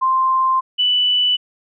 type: tone pair in turn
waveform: sine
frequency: 1047 / 2976 Hz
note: C6 / F#7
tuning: +1 / +9 cents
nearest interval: octave + tritone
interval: 1808 cents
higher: second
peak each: -13 dBFS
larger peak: neither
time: 0.01-0.61 / 0.78-1.37 s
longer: first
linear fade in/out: 20 ms
effects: none